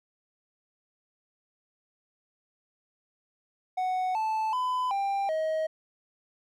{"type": "tone with pitch steps", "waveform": "triangle", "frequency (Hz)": [741, 876, 1007, 792, 632], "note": ["F#5", "A5", "B5", "G5", "D#5"], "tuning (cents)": [2, -8, 33, 18, 27], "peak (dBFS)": -24, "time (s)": [3.77, 5.67], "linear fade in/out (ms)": 10, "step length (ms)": 380, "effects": []}